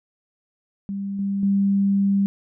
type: tone with level steps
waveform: sine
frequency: 198 Hz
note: G3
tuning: 18 cents sharp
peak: -25 / -21 / -16 dBFS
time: 0.89-2.26 s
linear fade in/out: 0 ms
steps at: 1.19 / 1.43 s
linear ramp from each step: 2 ms
effects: none